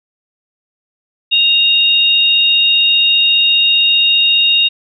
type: tone pair together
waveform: sine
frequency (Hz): 2796 / 3731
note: F7 / A#7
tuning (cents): +1 / +1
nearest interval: perfect fourth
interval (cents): 500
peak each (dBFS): -11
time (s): 1.31-4.69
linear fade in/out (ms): 20
effects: none